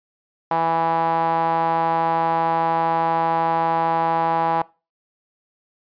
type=tone with band-pass filter; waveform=sawtooth; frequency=164.81 Hz; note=E3; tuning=in tune; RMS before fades=-20 dBFS; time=0.51-4.62 s; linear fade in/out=2 ms; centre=870 Hz; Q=4.8; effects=noise-tail reverb RT60 0.3 s tail -22 dB re dry + resampled to 11025 Hz